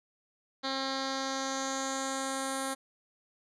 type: tone with low-pass filter sweep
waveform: 10% pulse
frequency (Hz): 268.1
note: C4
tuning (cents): +42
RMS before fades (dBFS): -34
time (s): 0.63-2.75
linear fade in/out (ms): 20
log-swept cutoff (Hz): 4300 to 10000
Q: 3.4
effects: none